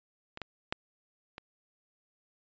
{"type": "clicks", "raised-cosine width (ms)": 0.3, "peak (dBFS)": [-25, -21, -14, -26], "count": 4, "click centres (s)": [0.374, 0.417, 0.725, 1.381], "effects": ["resampled to 16000 Hz"]}